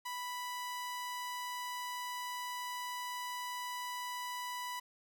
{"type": "tone", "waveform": "sawtooth", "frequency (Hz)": 987.8, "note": "B5", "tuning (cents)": 0, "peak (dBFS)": -35, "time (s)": [0.05, 4.8], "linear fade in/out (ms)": 10, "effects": ["11-bit"]}